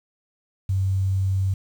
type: tone with quantisation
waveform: sine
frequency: 95.7 Hz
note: G2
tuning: 41 cents flat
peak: -19 dBFS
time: 0.69-1.54 s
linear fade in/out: 5 ms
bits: 8
effects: none